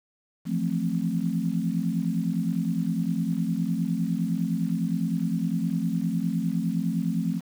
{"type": "chord", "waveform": "sine", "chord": "F major seventh", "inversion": "third", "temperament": "equal", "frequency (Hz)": [164.81, 174.61, 220, 261.6], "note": ["E3", "F3", "A3", "C4"], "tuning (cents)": [0, 0, 0, 0], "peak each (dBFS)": [-31, -27, -29, -31], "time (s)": [0.45, 7.41], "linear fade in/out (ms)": 50, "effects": ["8-bit"]}